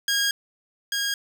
15% pulse tone pair in turn, 1630 / 1630 Hz, G#6 / G#6, -33 / -33 cents, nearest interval unison, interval 0 cents, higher neither, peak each -14 / -17 dBFS, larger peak first, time 0.08-0.31 / 0.92-1.14 s, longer first, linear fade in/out 2 ms, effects none

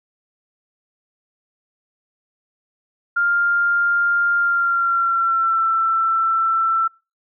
sine tone with pitch glide, 1400 to 1336.8 Hz, F6 to E6, +4 to +24 cents, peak -15 dBFS, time 3.16-6.88 s, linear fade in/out 10 ms, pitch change -80 cents, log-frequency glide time 4.38-5.64 s, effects noise-tail reverb RT60 0.3 s tail -26 dB re dry

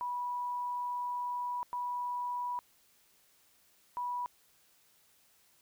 sine tone bursts at uneven times, 979 Hz, B5, 15 cents flat, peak -33 dBFS, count 3, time 0.01-1.63 / 1.73-2.59 / 3.97-4.26 s, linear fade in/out 0 ms, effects white hiss -67 dBFS RMS until 5.61 s

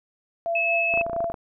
sine tone with tremolo, 676 Hz, E5, 43 cents sharp, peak -22 dBFS, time 0.46-1.32 s, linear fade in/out 0 ms, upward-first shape sine, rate 4.3 Hz, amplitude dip 50%
sine tone, 2594 Hz, E7, 28 cents flat, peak -21 dBFS, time 0.55-1.02 s, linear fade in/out 5 ms
clicks, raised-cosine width 1 ms, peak -19 dBFS, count 11, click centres 0.939 / 0.975 / 1.012 / 1.065 / 1.097 / 1.132 / 1.164 / 1.205 / 1.243 / 1.3 / 1.342 s
effects none

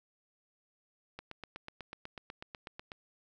click train, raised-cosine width 0.3 ms, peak -27 dBFS, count 15, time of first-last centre 1.19-2.918 s, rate 8.1 Hz, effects none

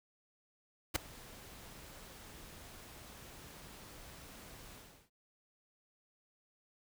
pink noise with ADSR envelope, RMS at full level -29 dBFS, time 0.94-5.1 s, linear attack 20 ms, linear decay 4 ms, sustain -24 dB, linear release 370 ms, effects none

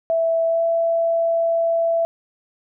sine tone with pitch glide, 659.3 to 666.6 Hz, E5 to E5, 0 to +19 cents, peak -16 dBFS, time 0.1-2.05 s, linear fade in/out 0 ms, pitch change +19 cents, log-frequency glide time 0.46-0.63 s, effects none

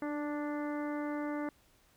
harmonic tone with a mistuned harmonic, 293.7 Hz, D4, in tune, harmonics 1 / 2 / 3 / 4 / 5 / 6 / 7, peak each -35 / -41 / -45 / -47 / -49 / -51 / -52 dBFS, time 0.02-1.49 s, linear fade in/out 2 ms, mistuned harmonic 1, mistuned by +17 cents, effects pink hiss -67 dBFS RMS until 1.96 s

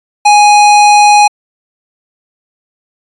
square tone, 830 Hz, G#5, 1 cent flat, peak -3 dBFS, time 0.25-1.28 s, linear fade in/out 10 ms, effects resampled to 22050 Hz

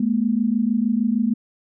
sine tone pair together, 213.3 / 239.8 Hz, G#3 / A#3, +46 / +49 cents, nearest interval major second, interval 203 cents, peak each -20 dBFS, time 0-1.34 s, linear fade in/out 5 ms, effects none

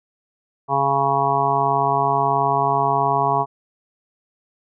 harmonic tone, 138.59 Hz, C#3, in tune, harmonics 1 / 2 / 3 / 5 / 6 / 7 / 8, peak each -27 / -33 / -26 / -22 / -23 / -21 / -23 dBFS, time 0.68-3.46 s, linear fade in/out 50 ms, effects none

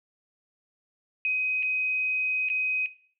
sine tone with dropouts, 2518 Hz, D#7, 20 cents sharp, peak -23 dBFS, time 1.25-2.86 s, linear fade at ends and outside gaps 1 ms, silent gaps 1.626-1.63 / 2.487-2.5 s, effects noise-tail reverb RT60 0.5 s tail -17 dB re dry

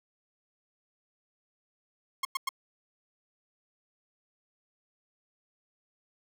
sawtooth tone bursts, 1076 Hz, C6, 48 cents sharp, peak -24 dBFS, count 3, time 2.23-2.491 s, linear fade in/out 5 ms, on 21 ms, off 99 ms, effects none

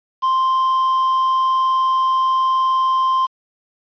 triangle tone with quantisation, 1046.5 Hz, C6, in tune, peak -12 dBFS, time 0.22-3.27 s, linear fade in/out 20 ms, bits 6, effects resampled to 11025 Hz

